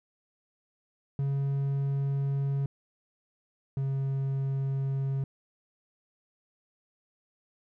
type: tone pair in turn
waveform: triangle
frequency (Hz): 138.59 / 135.89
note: C#3 / C#3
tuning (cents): 0 / -34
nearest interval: unison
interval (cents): 34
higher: first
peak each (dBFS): -24 / -25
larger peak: first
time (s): 1.19-2.66 / 3.77-5.24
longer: neither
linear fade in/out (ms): 2
effects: none